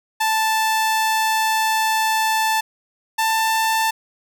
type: tone pair in turn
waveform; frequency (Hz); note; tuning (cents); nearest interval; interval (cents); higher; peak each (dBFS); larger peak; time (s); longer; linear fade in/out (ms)
sawtooth; 880 / 888.2; A5 / A5; 0 / +16; unison; 16; second; -13; neither; 0.2-2.61 / 3.18-3.91; first; 10
effects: none